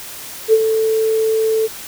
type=tone with ADSR envelope; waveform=sine; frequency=441.8 Hz; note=A4; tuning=7 cents sharp; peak=-5 dBFS; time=0.48-1.68 s; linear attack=49 ms; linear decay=48 ms; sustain=-8 dB; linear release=27 ms; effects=white hiss -32 dBFS RMS until 1.87 s